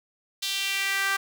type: tone with high-pass filter sweep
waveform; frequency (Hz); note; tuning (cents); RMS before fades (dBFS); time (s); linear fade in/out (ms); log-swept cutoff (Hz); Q
sawtooth; 392; G4; 0; -27; 0.42-1.17; 10; 3700 to 1400; 2.5
effects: none